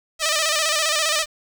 5% pulse tone with vibrato, 622 Hz, D#5, 1 cent flat, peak -7 dBFS, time 0.19-1.26 s, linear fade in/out 50 ms, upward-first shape square, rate 15 Hz, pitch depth 64 cents each way, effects 7-bit

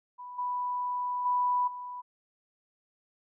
sine tone with level steps, 987.8 Hz, B5, in tune, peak -40 / -29 / -24 / -37 dBFS, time 0.18-2.02 s, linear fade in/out 20 ms, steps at 0.38 / 1.25 / 1.67 s, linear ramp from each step 10 ms, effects none

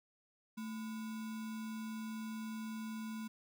sine tone with sample-and-hold, 220.5 Hz, A3, 4 cents sharp, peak -40 dBFS, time 0.57-3.28 s, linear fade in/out 10 ms, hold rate 1225 Hz, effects none

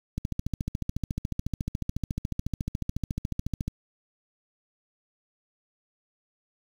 click train, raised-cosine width 5 ms, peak -16 dBFS, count 50, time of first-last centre 0.18-3.68 s, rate 14 Hz, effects 7-bit

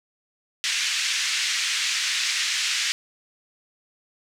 pink band-pass noise, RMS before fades -25 dBFS, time 0.64-2.92 s, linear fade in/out 0 ms, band 1900 to 7100 Hz, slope 24 dB/octave, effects none

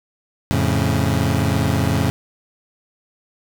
25% pulse chord, F augmented, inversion none, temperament equal, 87.31 / 110 / 138.59 Hz, F2 / A2 / C#3, 0 / 0 / 0 cents, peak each -17 dBFS, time 0.51-2.1 s, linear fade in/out 0 ms, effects none

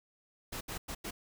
pink noise bursts at uneven times, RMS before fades -40 dBFS, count 4, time 0.52-0.61 / 0.68-0.78 / 0.88-0.95 / 1.04-1.11 s, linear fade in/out 10 ms, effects none

